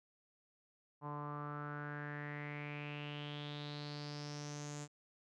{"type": "tone with low-pass filter sweep", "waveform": "sawtooth", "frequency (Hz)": 146.83, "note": "D3", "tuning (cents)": 0, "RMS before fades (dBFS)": -45, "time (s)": [1.01, 4.88], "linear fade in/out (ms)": 50, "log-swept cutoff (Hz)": [980, 7300], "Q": 6.1, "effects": []}